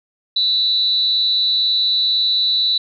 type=tone with amplitude modulation; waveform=sine; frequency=3951 Hz; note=B7; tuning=in tune; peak=-11 dBFS; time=0.36-2.78 s; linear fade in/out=5 ms; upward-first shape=sine; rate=282 Hz; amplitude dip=60%; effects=none